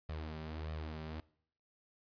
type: tone with flanger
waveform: sawtooth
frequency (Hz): 78.3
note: D#2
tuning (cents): +11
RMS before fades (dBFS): -43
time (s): 0.09-1.2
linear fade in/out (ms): 0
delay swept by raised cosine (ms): 1.6 to 5.2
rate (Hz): 1.6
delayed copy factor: +0.6
effects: noise-tail reverb RT60 0.6 s tail -21 dB re dry + resampled to 11025 Hz